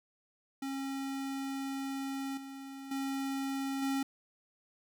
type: tone with level steps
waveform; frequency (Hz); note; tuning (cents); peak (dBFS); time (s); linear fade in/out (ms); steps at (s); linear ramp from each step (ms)
square; 271.7; C#4; -35; -36 / -44 / -34 / -31; 0.62-4.03; 5; 2.37 / 2.91 / 3.82; 5
effects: none